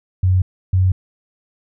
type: tone pair in turn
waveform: sine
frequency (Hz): 92.5 / 93.01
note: F#2 / F#2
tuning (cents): 0 / +10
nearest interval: unison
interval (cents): 10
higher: second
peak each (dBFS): -11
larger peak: neither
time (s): 0.23-0.42 / 0.73-0.92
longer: neither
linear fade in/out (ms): 5
effects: none